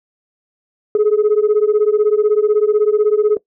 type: beating tone pair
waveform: sine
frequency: 415.3 / 431.3 Hz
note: G#4 / A4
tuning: 0 / -35 cents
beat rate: 16 Hz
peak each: -12 dBFS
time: 0.95-3.37 s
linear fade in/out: 2 ms
effects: noise-tail reverb RT60 0.1 s tail -20 dB re dry + tanh soft clip ceiling -7 dBFS